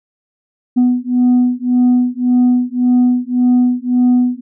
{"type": "beating tone pair", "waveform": "sine", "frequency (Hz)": [246.9, 248.7], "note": ["B3", "B3"], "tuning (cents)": [0, 12], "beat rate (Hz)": 1.8, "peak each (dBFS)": -11, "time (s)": [0.76, 4.41], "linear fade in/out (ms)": 20, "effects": ["tanh soft clip ceiling -6 dBFS"]}